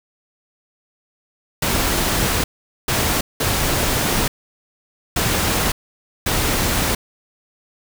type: noise bursts at uneven times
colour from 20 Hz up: pink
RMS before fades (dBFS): -19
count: 5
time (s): 1.62-2.44 / 2.88-3.21 / 3.4-4.28 / 5.16-5.72 / 6.26-6.95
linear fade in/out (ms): 5
effects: none